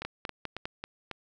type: two click trains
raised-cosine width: 0.3 ms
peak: -20 / -18 dBFS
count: 5 / 4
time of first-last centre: 0.02-1.113 / 0.05-0.655 s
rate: 3.66 / 4.96 Hz
effects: none